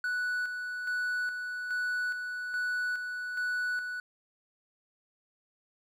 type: tone with tremolo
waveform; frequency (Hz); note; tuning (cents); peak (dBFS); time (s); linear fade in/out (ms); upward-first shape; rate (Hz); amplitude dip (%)
triangle; 1480; F#6; 0; -27; 0.04-4; 2; square; 1.2; 45
effects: none